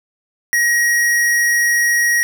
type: tone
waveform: square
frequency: 1894 Hz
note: A#6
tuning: 27 cents sharp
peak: -13 dBFS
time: 0.53-2.23 s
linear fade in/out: 0 ms
effects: none